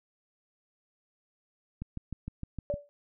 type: click train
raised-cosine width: 5 ms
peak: -24 dBFS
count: 7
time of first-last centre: 1.82-2.74 s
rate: 6.52 Hz
type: tone with exponential decay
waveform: sine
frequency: 578 Hz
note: D5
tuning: 28 cents flat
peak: -25 dBFS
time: 2.7-2.89 s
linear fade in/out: 0 ms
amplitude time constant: 41 ms
effects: none